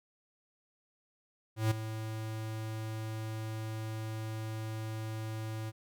square tone with ADSR envelope, 110 Hz, A2, in tune, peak -25 dBFS, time 1.56-5.72 s, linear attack 150 ms, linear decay 10 ms, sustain -12 dB, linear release 36 ms, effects none

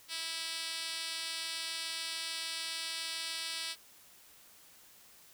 5% pulse tone with band-pass filter, 326.9 Hz, E4, 14 cents flat, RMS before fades -39 dBFS, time 0.08-3.76 s, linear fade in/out 50 ms, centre 5800 Hz, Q 1.7, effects white hiss -59 dBFS RMS until 5.33 s

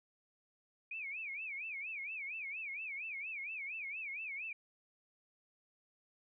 sine tone with vibrato, 2393 Hz, D7, 32 cents sharp, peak -40 dBFS, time 0.91-4.53 s, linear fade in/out 5 ms, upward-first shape sine, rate 4.3 Hz, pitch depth 190 cents each way, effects none

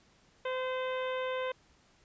harmonic tone, 514 Hz, C5, 31 cents flat, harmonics 1 / 2 / 3 / 4 / 5 / 6 / 7, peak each -33 / -39 / -43 / -45 / -47 / -49 / -50 dBFS, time 0.45-1.52 s, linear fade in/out 5 ms, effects pink hiss -65 dBFS RMS until 2.04 s + resampled to 16000 Hz

